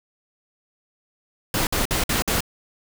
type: noise bursts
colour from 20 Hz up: pink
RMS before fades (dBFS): -22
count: 5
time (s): 1.54-2.406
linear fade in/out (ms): 2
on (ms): 130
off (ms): 54
effects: none